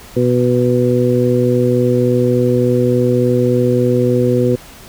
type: harmonic tone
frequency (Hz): 123.47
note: B2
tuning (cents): 0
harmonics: 1 / 2 / 3 / 4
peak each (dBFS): -16 / -16 / -16 / -16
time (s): 0.16-4.56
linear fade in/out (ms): 10
effects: pink hiss -38 dBFS RMS until 4.88 s